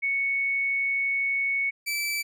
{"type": "tone pair in turn", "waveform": ["sine", "sawtooth"], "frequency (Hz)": [2217, 2317], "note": ["C#7", "D7"], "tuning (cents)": [0, -24], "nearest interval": "minor second", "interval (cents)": 76, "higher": "second", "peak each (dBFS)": -23, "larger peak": "neither", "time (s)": [[0.02, 1.71], [1.86, 2.23]], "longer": "first", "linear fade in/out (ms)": 20, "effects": []}